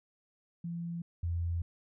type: tone pair in turn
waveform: sine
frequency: 170.1 / 85.2 Hz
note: F3 / F2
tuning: -45 / -42 cents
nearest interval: octave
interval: 1197 cents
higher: first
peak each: -35 / -30 dBFS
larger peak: second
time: 0.64-1.02 / 1.23-1.62 s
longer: second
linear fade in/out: 5 ms
effects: none